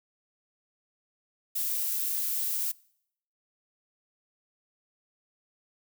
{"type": "noise", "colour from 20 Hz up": "violet", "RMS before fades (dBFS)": -30, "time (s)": [1.55, 2.72], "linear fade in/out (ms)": 10, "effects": ["noise-tail reverb RT60 0.7 s tail -24 dB re dry"]}